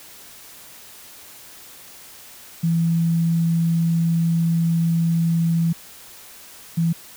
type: tone bursts at uneven times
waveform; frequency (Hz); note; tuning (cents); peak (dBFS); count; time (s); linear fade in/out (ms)
sine; 166.4; E3; +17; -16; 2; 2.63-5.73 / 6.77-6.93; 10
effects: white hiss -43 dBFS RMS until 7.16 s